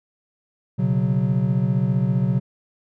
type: chord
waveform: triangle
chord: B suspended second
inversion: none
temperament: equal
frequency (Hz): 123.47 / 138.59 / 185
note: B2 / C#3 / F#3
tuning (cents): 0 / 0 / 0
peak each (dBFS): -20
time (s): 0.78-2.4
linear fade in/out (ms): 20
effects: none